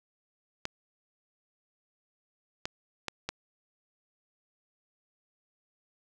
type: clicks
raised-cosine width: 0.2 ms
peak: -15 dBFS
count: 4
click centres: 0.654 / 2.655 / 3.083 / 3.29 s
effects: none